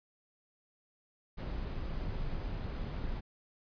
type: noise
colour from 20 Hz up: brown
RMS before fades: -37 dBFS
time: 1.37-3.21 s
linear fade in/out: 20 ms
effects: resampled to 11025 Hz